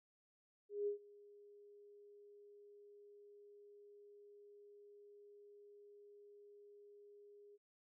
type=tone with ADSR envelope; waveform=sine; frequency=410 Hz; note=G#4; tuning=22 cents flat; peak=-35 dBFS; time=0.69-7.58 s; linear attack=180 ms; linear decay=110 ms; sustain=-24 dB; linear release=34 ms; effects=none